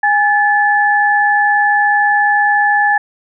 sine tone pair together, 824 / 1732.9 Hz, G#5 / A6, -14 / -27 cents, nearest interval octave + minor second, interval 1287 cents, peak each -12 dBFS, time 0.03-2.98 s, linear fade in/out 5 ms, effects none

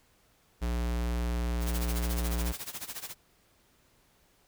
square tone, 59.3 Hz, A#1, 30 cents sharp, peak -29 dBFS, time 0.61-2.53 s, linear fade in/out 20 ms
white noise with tremolo, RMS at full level -37 dBFS, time 1.6-3.15 s, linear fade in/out 50 ms, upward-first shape sine, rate 14 Hz, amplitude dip 85%
effects pink hiss -66 dBFS RMS until 4.47 s

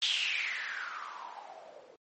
violet noise with low-pass filter sweep, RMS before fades -37 dBFS, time 0.02-1.96 s, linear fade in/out 2 ms, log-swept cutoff 3400 to 470 Hz, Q 7.1, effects MP3 32 kbps

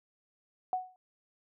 sine tone with exponential decay, 740 Hz, F#5, in tune, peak -25 dBFS, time 0.73-0.96 s, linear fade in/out 1 ms, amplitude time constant 50 ms, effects none

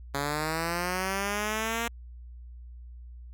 5% pulse linear sweep, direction up, 138.59 to 235.2 Hz, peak -17 dBFS, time 0.14-1.88 s, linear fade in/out 5 ms, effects added 60 Hz sine -42 dBFS peak until 3.33 s

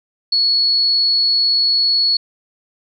sine tone, 4379 Hz, C#8, 22 cents flat, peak -12 dBFS, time 0.32-2.17 s, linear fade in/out 5 ms, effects none

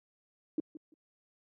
sine tone with echo, 311.1 Hz, D#4, in tune, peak -27 dBFS, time 0.58-0.6 s, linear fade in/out 2 ms, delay 170 ms, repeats 2, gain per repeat -15 dB, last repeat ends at 0.94 s, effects high-pass 150 Hz 12 dB/octave

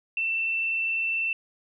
sine tone with vibrato, 2678 Hz, E7, 27 cents sharp, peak -24 dBFS, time 0.17-1.33 s, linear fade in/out 2 ms, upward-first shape sine, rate 20 Hz, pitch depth 16 cents each way, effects none

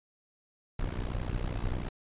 brown noise with amplitude modulation, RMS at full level -29 dBFS, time 0.79-1.89 s, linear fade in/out 5 ms, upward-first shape sine, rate 61.5 Hz, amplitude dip 90%, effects resampled to 8000 Hz

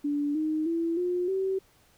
sine tone with pitch steps, 290 / 310.8 / 333.1 / 357 / 382.7 Hz, D4 / D#4 / E4 / F4 / G4, -22 / -2 / +18 / +38 / -42 cents, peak -25 dBFS, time 0.04-1.59 s, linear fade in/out 10 ms, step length 310 ms, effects pink hiss -62 dBFS RMS until 1.97 s

